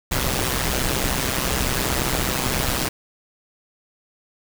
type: noise with amplitude modulation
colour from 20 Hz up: pink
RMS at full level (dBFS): -19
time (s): 0.11-2.89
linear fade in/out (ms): 10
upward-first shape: sine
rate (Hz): 129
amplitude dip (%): 80
effects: none